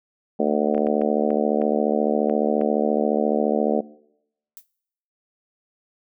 harmonic tone, 74.4 Hz, D2, 23 cents sharp, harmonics 3 / 4 / 5 / 6 / 7 / 8 / 9 / 10, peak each -24 / -27 / -28 / -24 / -27 / -26 / -30 / -30 dBFS, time 0.39-3.81 s, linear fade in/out 10 ms
clicks, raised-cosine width 0.5 ms, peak -24 dBFS, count 8, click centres 0.747 / 0.779 / 0.869 / 1.016 / 1.305 / 1.617 / 2.297 / 2.613 s
violet noise with exponential decay, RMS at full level -37 dBFS, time 4.57-4.67 s, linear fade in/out 0 ms, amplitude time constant 20 ms
effects noise-tail reverb RT60 0.8 s tail -22 dB re dry

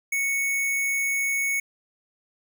sine tone with sample-and-hold, 2217 Hz, C#7, in tune, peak -22 dBFS, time 0.12-1.6 s, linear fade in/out 5 ms, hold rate 8820 Hz, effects none

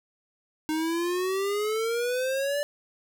square exponential sweep, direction up, 308.2 to 587.3 Hz, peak -26 dBFS, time 0.69-2.63 s, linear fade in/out 0 ms, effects none

